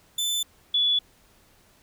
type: tone pair in turn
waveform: sawtooth / sine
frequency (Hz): 3520 / 3428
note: A7 / A7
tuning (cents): 0 / -46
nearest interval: unison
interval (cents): 46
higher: first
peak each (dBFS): -21 / -19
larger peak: second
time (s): 0.18-0.43 / 0.74-0.99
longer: neither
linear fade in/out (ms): 5
effects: pink hiss -59 dBFS RMS until 1.82 s